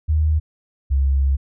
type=tone pair in turn; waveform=sine; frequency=77.4 / 68.14 Hz; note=D#2 / C#2; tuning=-9 / -29 cents; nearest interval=major second; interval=220 cents; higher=first; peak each=-14 dBFS; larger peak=neither; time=0.08-0.4 / 0.9-1.37 s; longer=second; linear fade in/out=20 ms; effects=none